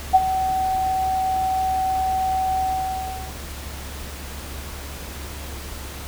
sine tone with ADSR envelope, 756 Hz, F#5, 37 cents sharp, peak -7 dBFS, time 0.13-3.35 s, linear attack 21 ms, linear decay 37 ms, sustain -12 dB, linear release 740 ms, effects added 70 Hz sine -34 dBFS peak until 6.07 s + pink hiss -36 dBFS RMS until 6.07 s

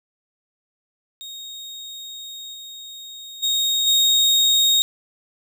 35% pulse tone with level steps, 3729 Hz, A#7, in tune, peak -31 / -33 / -16 / -12 dBFS, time 1.21-4.82 s, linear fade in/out 0 ms, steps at 2.53 / 3.42 / 3.86 s, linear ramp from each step 20 ms, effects none

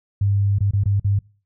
sine tone with dropouts, 100 Hz, G2, 35 cents sharp, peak -15 dBFS, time 0.21-1.19 s, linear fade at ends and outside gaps 5 ms, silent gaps 0.586-0.606 / 0.71-0.734 / 0.837-0.857 / 0.998-1.045 s, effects noise-tail reverb RT60 0.4 s tail -25 dB re dry

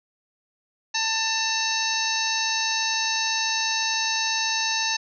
harmonic tone with a mistuned harmonic, 891 Hz, A5, 22 cents sharp, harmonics 1 / 2 / 3 / 4 / 5 / 6 / 7, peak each -30 / -30 / -30 / -30 / -30 / -30 / -30 dBFS, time 0.94-4.97 s, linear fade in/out 10 ms, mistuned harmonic 4, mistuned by +140 cents, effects none

